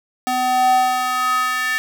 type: tone with high-pass filter sweep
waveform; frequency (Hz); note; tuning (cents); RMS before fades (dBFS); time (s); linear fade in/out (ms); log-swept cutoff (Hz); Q
square; 252.7; B3; +40; -18; 0.27-1.78; 0; 520 to 1800; 4.6
effects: none